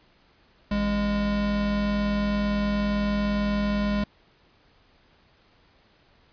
square tone pair together, 54.3 / 205 Hz, A1 / G#3, -22 / -22 cents, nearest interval octave + major seventh, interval 2300 cents, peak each -31 / -24 dBFS, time 0.71-4.04 s, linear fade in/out 5 ms, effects pink hiss -60 dBFS RMS until 6.32 s + resampled to 11025 Hz

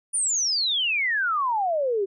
sine exponential sweep, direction down, 9700 to 377.2 Hz, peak -21 dBFS, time 0.13-2.06 s, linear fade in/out 20 ms, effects none

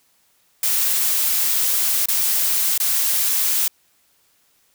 blue noise with dropouts, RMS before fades -19 dBFS, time 0.63-3.68 s, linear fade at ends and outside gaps 2 ms, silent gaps 2.058-2.085 / 2.778-2.8 s, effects white hiss -61 dBFS RMS until 4.74 s

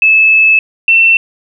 sine tone pair in turn, 2609 / 2690 Hz, E7 / E7, -18 / +34 cents, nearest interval minor second, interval 52 cents, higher second, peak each -4 dBFS, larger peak neither, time 0.02-0.59 / 0.88-1.17 s, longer first, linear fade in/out 2 ms, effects none

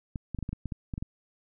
clicks, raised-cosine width 5 ms, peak -21 dBFS, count 11, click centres 0.158 / 0.347 / 0.388 / 0.427 / 0.491 / 0.53 / 0.657 / 0.722 / 0.938 / 0.979 / 1.025 s, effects none

